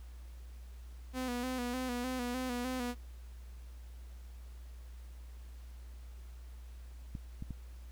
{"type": "tone with vibrato", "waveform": "sawtooth", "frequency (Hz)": 249.9, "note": "B3", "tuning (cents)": 21, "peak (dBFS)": -31, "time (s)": [1.13, 2.95], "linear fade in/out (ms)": 50, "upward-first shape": "square", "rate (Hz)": 3.3, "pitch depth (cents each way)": 44}
{"type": "clicks", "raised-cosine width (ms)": 5, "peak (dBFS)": -29, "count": 3, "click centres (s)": [7.152, 7.424, 7.507]}
{"effects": ["added 60 Hz sine -46 dBFS peak until 7.91 s", "pink hiss -64 dBFS RMS until 7.91 s"]}